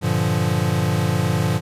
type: chord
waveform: square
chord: G minor seventh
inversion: none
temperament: equal with one note detuned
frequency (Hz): 98 / 117.35 / 146.83 / 174.61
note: G2 / Bb2 / D3 / F3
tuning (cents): 0 / +12 / 0 / 0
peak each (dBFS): -24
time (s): 0.01-1.61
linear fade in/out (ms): 50
effects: resampled to 32000 Hz

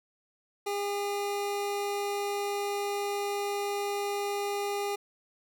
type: tone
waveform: 25% pulse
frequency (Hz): 405.3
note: G#4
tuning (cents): -42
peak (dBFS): -26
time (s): 0.66-4.96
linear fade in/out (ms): 10
effects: none

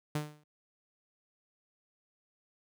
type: tone with exponential decay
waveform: sawtooth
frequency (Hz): 150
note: D3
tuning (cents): +37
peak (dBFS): -25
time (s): 0.15-0.44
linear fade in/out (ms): 5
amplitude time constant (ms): 62
effects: none

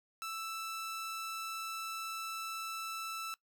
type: tone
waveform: sawtooth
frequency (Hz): 1322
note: E6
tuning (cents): +5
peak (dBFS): -35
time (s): 0.22-3.34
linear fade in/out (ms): 0
effects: noise-tail reverb RT60 0.1 s tail -20 dB re dry

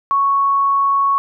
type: tone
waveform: sine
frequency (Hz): 1108.7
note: C#6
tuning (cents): 0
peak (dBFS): -12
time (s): 0.11-1.18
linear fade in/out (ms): 0
effects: none

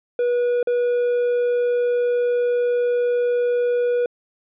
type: tone with dropouts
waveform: triangle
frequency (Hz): 485.5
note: B4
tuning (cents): -30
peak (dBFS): -15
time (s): 0.19-4.06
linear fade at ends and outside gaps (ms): 2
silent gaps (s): 0.629-0.672
effects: resampled to 8000 Hz

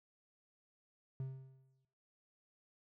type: tone with exponential decay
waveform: triangle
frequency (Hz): 132.4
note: C3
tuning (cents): +21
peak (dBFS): -35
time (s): 1.2-1.85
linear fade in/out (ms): 2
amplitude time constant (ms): 140
effects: noise-tail reverb RT60 0.9 s tail -22 dB re dry

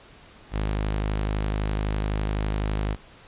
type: tone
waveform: sawtooth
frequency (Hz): 51.91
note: G#1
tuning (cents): 0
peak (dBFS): -20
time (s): 0.51-2.97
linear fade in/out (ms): 50
effects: pink hiss -50 dBFS RMS until 3.27 s + resampled to 8000 Hz

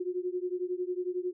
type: beating tone pair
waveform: sine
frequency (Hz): 356.9 / 367.9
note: F4 / F#4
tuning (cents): +38 / -10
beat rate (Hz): 11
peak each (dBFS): -33 / -34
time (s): 0-1.33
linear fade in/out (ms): 10
effects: none

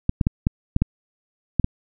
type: clicks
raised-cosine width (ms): 5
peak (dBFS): -5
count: 8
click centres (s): 0.094 / 0.212 / 0.269 / 0.469 / 0.764 / 0.82 / 1.597 / 1.644
effects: none

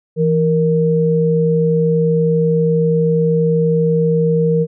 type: tone pair together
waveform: sine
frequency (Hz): 164.81 / 466.2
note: E3 / A#4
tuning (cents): 0 / 0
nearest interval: octave + tritone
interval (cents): 1800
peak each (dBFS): -14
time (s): 0.16-4.67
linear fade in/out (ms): 50
effects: none

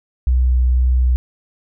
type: tone with vibrato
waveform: sine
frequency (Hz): 62.6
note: B1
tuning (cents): +24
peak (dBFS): -11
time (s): 0.27-1.16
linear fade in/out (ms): 0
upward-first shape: sine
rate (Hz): 2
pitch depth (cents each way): 9
effects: none

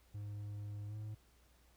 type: tone with pitch glide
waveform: triangle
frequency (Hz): 103.3 to 107.07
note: G#2 to A2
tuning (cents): -9 to -47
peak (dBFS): -40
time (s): 0.14-1.15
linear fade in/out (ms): 10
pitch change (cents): +62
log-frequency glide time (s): 0.88-0.95
effects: added 60 Hz sine -67 dBFS peak until 1.76 s + pink hiss -71 dBFS RMS until 1.76 s

